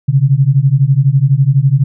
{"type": "beating tone pair", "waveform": "sine", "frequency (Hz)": [130.81, 142.81], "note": ["C3", "D3"], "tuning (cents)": [0, -48], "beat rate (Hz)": 12, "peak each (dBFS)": -10, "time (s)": [0.08, 1.84], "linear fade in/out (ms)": 10, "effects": []}